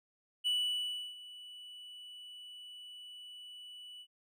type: tone with ADSR envelope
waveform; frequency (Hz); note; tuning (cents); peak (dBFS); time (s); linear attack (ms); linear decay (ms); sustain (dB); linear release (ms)
triangle; 2960; F#7; 0; -27; 0.44-4.07; 28; 680; -19; 62
effects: none